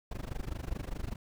brown noise with amplitude modulation, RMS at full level -34 dBFS, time 0.11-1.16 s, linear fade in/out 5 ms, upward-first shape sine, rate 24.9 Hz, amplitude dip 95%, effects none

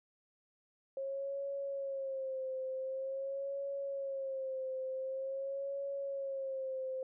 sine tone with vibrato, 539 Hz, C#5, 49 cents flat, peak -36 dBFS, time 0.97-7.03 s, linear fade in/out 2 ms, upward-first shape sine, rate 0.46 Hz, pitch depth 55 cents each way, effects none

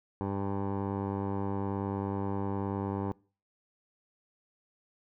15% pulse tone with low-pass filter, 98.9 Hz, G2, 16 cents sharp, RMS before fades -33 dBFS, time 0.21-3.12 s, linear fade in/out 0 ms, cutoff 800 Hz, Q 2.4, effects noise-tail reverb RT60 0.4 s tail -24 dB re dry

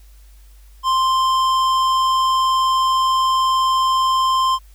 sine tone with tanh clipping, 1046.5 Hz, C6, in tune, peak -16 dBFS, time 0.83-4.59 s, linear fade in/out 50 ms, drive 14 dB, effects added 50 Hz sine -42 dBFS peak until 4.74 s + white hiss -56 dBFS RMS until 4.74 s

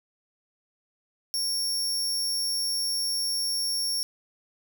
sawtooth tone, 5500 Hz, F8, 27 cents flat, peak -23 dBFS, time 1.34-4.03 s, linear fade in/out 0 ms, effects none

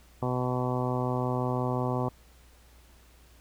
harmonic tone, 125.7 Hz, B2, 31 cents sharp, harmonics 1 / 2 / 3 / 4 / 5 / 6 / 7 / 8 / 9, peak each -30 / -33 / -35 / -36 / -37 / -38 / -38 / -39 / -40 dBFS, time 0.22-2.09 s, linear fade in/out 5 ms, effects added 60 Hz sine -55 dBFS peak until 3.4 s + pink hiss -60 dBFS RMS until 3.4 s

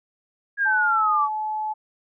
sine exponential sweep, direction down, 1659 to 1125 Hz, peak -18 dBFS, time 0.57-1.29 s, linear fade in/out 50 ms
sine tone, 860 Hz, A5, 40 cents flat, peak -24 dBFS, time 0.65-1.74 s, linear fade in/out 20 ms
effects none

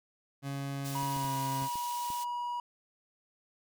30% pulse tone with pitch glide, 138.9 to 134.09 Hz, C#3 to C3, +4 to +43 cents, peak -32 dBFS, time 0.42-1.69 s, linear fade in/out 50 ms, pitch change -61 cents, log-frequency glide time 1.1-1.35 s
pink high-pass noise, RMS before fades -44 dBFS, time 0.84-2.25 s, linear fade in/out 20 ms, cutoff 4100 Hz, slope 12 dB/octave
triangle tone, 966 Hz, B5, 39 cents flat, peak -31 dBFS, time 0.95-2.6 s, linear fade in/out 2 ms
clicks, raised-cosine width 3 ms, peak -35 dBFS, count 6, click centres 1.03 / 1.166 / 1.245 / 1.622 / 1.756 / 2.103 s
effects none

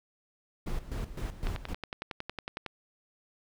brown noise with tremolo, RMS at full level -33 dBFS, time 0.66-1.74 s, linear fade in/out 10 ms, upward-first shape square, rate 3.9 Hz, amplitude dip 75%
click train, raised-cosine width 0.3 ms, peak -20 dBFS, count 14, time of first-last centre 1.47-2.663 s, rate 10.9 Hz
effects none

